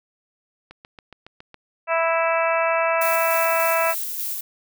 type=click train; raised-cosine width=0.3 ms; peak=-25 dBFS; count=7; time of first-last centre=0.71-1.543 s; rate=7.2 Hz
type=harmonic tone; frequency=329.6 Hz; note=E4; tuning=in tune; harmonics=2 / 3 / 4 / 5 / 6 / 7 / 8; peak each=-21 / -25 / -25 / -30 / -32 / -30 / -28 dBFS; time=1.87-3.95 s; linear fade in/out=50 ms
type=noise with tremolo; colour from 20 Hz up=violet; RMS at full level=-27 dBFS; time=3.01-4.41 s; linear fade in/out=5 ms; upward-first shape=square; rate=3.4 Hz; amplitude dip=25%
effects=none